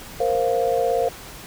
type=chord; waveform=sine; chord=Bb suspended second; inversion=none; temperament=equal; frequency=466.2 / 523.3 / 698.5 Hz; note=Bb4 / C5 / F5; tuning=0 / 0 / 0 cents; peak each=-22 / -22 / -23 dBFS; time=0.2-1.09 s; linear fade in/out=5 ms; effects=pink hiss -39 dBFS RMS until 1.46 s